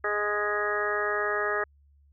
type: harmonic tone with a mistuned harmonic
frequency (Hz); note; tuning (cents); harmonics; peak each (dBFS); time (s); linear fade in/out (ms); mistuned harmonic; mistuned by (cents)
207.7; G#3; 0; 2 / 3 / 4 / 5 / 6 / 7 / 8 / 9; -31 / -34 / -38 / -42 / -31 / -40 / -31 / -34; 0.04-1.64; 5; 9; +17
effects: added 71 Hz sine -57 dBFS peak until 2.12 s